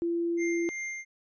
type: tone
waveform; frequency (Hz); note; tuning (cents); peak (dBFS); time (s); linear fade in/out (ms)
sine; 340; F4; -46; -26; 0.02-0.69; 0
type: tone with tremolo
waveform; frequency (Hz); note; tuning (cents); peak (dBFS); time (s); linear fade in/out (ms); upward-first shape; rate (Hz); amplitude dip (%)
square; 2100; C7; +6; -33; 0.37-1.05; 50; sine; 2.7; 40
effects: resampled to 16000 Hz

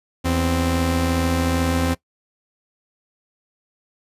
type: tone pair together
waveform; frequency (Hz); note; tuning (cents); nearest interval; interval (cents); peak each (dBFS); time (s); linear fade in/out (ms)
sawtooth; 82.41 / 261; E2 / C4; 0 / -4; octave + minor sixth; 1996; -17; 0.24-1.95; 20
effects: noise-tail reverb RT60 0.1 s tail -19 dB re dry + resampled to 32000 Hz

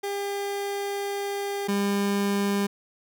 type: tone pair in turn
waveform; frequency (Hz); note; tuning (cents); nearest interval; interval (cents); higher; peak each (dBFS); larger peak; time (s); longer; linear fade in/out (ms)
30% pulse; 401.5 / 200.8; G4 / G3; +41 / +42; octave; 1199; first; -25 / -20; second; 0.03-1.68 / 1.68-2.67; first; 10
effects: none

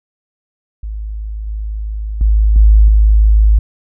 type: tone with level steps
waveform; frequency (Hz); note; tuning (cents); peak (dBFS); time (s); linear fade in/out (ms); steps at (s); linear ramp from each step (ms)
sine; 53; G#1; +36; -20 / -18 / -7 / -3 / -5; 0.83-3.59; 5; 1.47 / 2.21 / 2.56 / 2.88; 2
effects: none

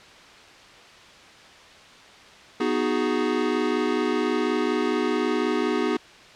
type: chord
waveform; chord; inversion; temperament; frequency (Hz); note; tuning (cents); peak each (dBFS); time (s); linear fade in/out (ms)
square; G# minor seventh; first; equal; 246.9 / 311.1 / 370 / 415.3; B3 / D#4 / F#4 / G#4; 0 / 0 / 0 / 0; -28; 2.6-5.97; 5
effects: white hiss -47 dBFS RMS until 6.35 s + low-pass 4000 Hz 12 dB/octave

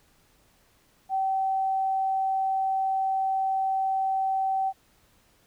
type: tone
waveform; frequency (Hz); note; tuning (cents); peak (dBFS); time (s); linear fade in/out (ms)
sine; 769; G5; -33; -23; 1.09-4.73; 50
effects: pink hiss -63 dBFS RMS until 5.46 s

